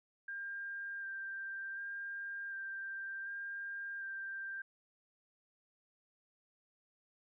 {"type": "tone with vibrato", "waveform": "sine", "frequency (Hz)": 1590, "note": "G6", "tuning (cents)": 24, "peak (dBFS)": -40, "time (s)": [0.28, 4.62], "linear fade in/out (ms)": 5, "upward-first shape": "square", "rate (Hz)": 0.67, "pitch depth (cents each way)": 12, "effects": []}